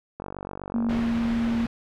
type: click train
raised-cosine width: 1 ms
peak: -20 dBFS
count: 39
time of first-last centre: 0.2-0.992 s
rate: 48 Hz
type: tone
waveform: sine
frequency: 231.9 Hz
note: A#3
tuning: 9 cents flat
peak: -22 dBFS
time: 0.74-1.66 s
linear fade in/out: 5 ms
type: low-pass noise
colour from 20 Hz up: pink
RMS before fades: -34 dBFS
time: 0.89-1.67 s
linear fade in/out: 5 ms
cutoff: 2600 Hz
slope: 12 dB/octave
effects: none